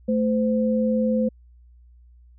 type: tone pair together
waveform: sine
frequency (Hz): 220 / 513.1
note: A3 / C5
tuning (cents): 0 / -34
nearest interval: octave + minor third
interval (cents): 1466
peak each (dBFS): -20 / -23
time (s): 0.08-1.29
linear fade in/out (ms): 10
effects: added 60 Hz sine -48 dBFS peak until 2.38 s